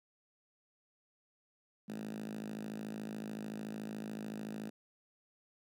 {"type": "tone with high-pass filter", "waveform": "5% pulse", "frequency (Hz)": 53.7, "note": "A1", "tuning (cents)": -41, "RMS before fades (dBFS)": -43, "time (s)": [1.88, 4.7], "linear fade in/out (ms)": 10, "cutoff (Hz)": 200, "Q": 6.5, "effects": []}